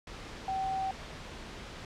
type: tone in noise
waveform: sine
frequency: 767 Hz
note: G5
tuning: 38 cents flat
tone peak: -30 dBFS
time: 0.48-0.91 s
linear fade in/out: 2 ms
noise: pink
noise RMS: -44 dBFS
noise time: 0.07-1.85 s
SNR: +11 dB
effects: low-pass 5000 Hz 12 dB/octave